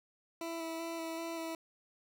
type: tone with vibrato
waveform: 20% pulse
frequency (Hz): 329.6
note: E4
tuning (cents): 0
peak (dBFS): -33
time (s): 0.41-1.55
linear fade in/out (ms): 2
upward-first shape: square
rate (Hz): 2.6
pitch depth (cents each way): 14
effects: none